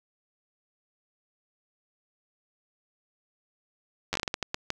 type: slowing click train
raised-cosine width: 0.2 ms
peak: -11 dBFS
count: 11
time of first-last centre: 4.13-4.704 s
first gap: 10 ms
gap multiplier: 1.36
effects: none